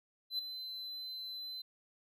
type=tone with ADSR envelope; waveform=triangle; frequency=4049 Hz; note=B7; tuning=42 cents sharp; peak=-30 dBFS; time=0.3-1.62 s; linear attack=88 ms; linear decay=6 ms; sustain=-10 dB; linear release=7 ms; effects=none